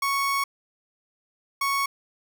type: tone pair in turn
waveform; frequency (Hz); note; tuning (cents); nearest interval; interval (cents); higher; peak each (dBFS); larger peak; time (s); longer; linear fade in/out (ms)
30% pulse; 1108.7 / 1108.7; C#6 / C#6; 0 / 0; unison; 0; neither; -20; neither; 0.02-0.44 / 1.61-1.86; first; 5
effects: none